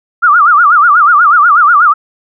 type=tone with vibrato; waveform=sine; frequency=1289 Hz; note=E6; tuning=39 cents flat; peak=-3 dBFS; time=0.22-1.94 s; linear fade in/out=20 ms; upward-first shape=sine; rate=8.2 Hz; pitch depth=200 cents each way; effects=none